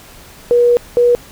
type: tone pair in turn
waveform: sine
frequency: 481.3 / 483 Hz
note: B4 / B4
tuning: -45 / -39 cents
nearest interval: unison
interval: 6 cents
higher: second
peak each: -7 dBFS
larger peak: neither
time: 0.51-0.77 / 0.97-1.15 s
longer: first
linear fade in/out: 0 ms
effects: pink hiss -39 dBFS RMS until 1.31 s